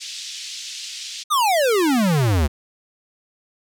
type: band-pass noise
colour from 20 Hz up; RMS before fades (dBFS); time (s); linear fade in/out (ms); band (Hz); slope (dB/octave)
pink; -33; 0-1.24; 20; 3000 to 6900; 24
type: exponential sweep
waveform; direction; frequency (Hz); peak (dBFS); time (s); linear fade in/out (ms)
square; down; 1269 to 68.5; -16; 1.3-2.48; 20
effects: none